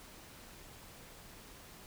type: silence
effects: pink hiss -54 dBFS RMS until 1.86 s